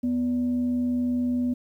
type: tone with frequency modulation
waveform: sine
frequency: 246.9 Hz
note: B3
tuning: in tune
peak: -22 dBFS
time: 0.03-1.54 s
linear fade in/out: 10 ms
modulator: 331 Hz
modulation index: 0.21
effects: 10-bit